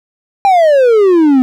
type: exponential sweep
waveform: triangle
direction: down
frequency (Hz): 811 to 250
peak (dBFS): -3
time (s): 0.45-1.42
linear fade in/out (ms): 0
effects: none